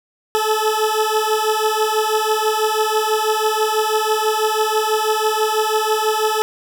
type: beating tone pair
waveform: 20% pulse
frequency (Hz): 430 / 436.1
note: A4 / A4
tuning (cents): -40 / -15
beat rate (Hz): 6.1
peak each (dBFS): -14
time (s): 0.35-6.42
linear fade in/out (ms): 0
effects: none